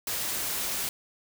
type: noise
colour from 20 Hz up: white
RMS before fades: -31 dBFS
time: 0.07-0.89 s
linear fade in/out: 2 ms
effects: none